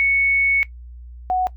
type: tone pair in turn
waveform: sine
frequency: 2215 / 739.2 Hz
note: C#7 / F#5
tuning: -2 / -2 cents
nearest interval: octave + perfect fifth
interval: 1900 cents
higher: first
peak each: -14 / -16 dBFS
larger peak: first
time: 0-0.63 / 1.3-1.47 s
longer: first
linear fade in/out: 0 ms
effects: noise-tail reverb RT60 0.1 s tail -18 dB re dry + added 60 Hz sine -35 dBFS peak until 1.56 s